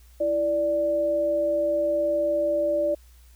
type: tone pair together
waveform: sine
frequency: 332.1 / 587 Hz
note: E4 / D5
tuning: +13 / -1 cents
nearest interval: minor seventh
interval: 986 cents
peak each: -30 / -21 dBFS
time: 0.2-2.95 s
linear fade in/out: 10 ms
effects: added 60 Hz sine -49 dBFS peak until 3.35 s + white hiss -60 dBFS RMS until 3.35 s